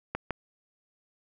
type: clicks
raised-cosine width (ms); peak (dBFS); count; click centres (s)
0.5; -15; 2; 0.15 / 0.307
effects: none